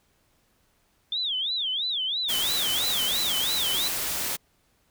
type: tone with vibrato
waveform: sine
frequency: 3474 Hz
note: A7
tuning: 23 cents flat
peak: -25 dBFS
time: 1.12-3.88 s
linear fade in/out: 2 ms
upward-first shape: sine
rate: 3 Hz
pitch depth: 250 cents each way
type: noise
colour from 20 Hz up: white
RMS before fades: -29 dBFS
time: 2.28-4.37 s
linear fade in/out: 20 ms
effects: pink hiss -67 dBFS RMS until 4.9 s